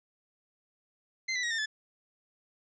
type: tone with pitch steps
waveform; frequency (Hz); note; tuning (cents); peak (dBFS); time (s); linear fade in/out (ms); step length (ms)
sawtooth; 2073 / 1981.7 / 1894.4 / 1810.9 / 1731.1; C7 / B6 / A#6 / A6 / A6; -17 / +5 / +27 / +49 / -29; -26; 1.28-1.66; 10; 76
effects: resampled to 16000 Hz